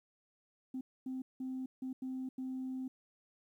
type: tone bursts at uneven times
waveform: sine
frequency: 259.7 Hz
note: C4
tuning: 13 cents flat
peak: -36 dBFS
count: 6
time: 0.74-0.81 / 1.06-1.22 / 1.4-1.66 / 1.82-1.93 / 2.02-2.29 / 2.38-2.88 s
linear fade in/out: 5 ms
effects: tanh soft clip ceiling -34 dBFS + 12-bit